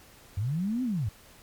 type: linear two-way sweep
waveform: sine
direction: up then down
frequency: 89 to 262.8 to 89 Hz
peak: -26 dBFS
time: 0.37-1.09 s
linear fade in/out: 5 ms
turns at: 0.83 s
effects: pink hiss -54 dBFS RMS until 1.42 s + MP3 96 kbps